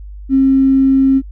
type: tone with tanh clipping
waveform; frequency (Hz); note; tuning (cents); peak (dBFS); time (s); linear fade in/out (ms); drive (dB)
triangle; 268.2; C4; +43; -7; 0.29-1.22; 50; 3
effects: added 50 Hz sine -28 dBFS peak until 1.31 s